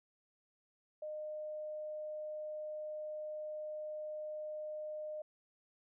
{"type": "tone", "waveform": "sine", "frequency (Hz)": 611, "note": "D#5", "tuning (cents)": -32, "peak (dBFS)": -40, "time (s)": [1.02, 5.22], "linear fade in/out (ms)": 5, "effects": []}